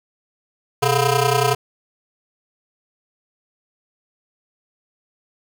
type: ring-modulated tone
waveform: 15% pulse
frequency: 283.4 Hz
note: C#4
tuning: 38 cents sharp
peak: -6 dBFS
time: 0.82-1.55 s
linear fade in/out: 10 ms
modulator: 157 Hz
effects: none